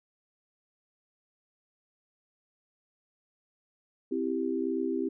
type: chord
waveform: sine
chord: C major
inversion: none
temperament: equal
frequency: 261.6 / 329.6 / 392 Hz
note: C4 / E4 / G4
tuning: 0 / 0 / 0 cents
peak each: -32 dBFS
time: 4.11-5.09 s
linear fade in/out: 10 ms
effects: none